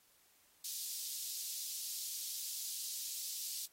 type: high-pass noise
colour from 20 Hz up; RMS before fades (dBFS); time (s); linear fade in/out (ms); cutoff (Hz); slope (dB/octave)
pink; -43; 0.64-3.66; 5; 4200; 24
effects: white hiss -69 dBFS RMS until 3.72 s + AAC 48 kbps